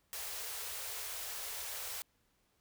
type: band-stop noise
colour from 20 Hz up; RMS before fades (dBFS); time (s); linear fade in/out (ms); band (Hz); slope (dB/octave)
white; -42; 0.13-2.02; 0; 100 to 400; 96
effects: pink hiss -75 dBFS RMS until 2.6 s